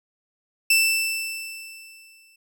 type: tone with exponential decay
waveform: sawtooth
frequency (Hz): 2661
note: E7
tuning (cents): +16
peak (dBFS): -11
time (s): 0.7-2.36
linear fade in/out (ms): 5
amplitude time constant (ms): 360
effects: none